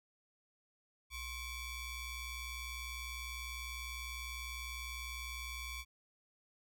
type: ring-modulated tone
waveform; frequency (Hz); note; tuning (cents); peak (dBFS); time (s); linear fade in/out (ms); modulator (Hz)
sawtooth; 1130; C#6; +33; -35; 1.1-5.85; 50; 1190
effects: none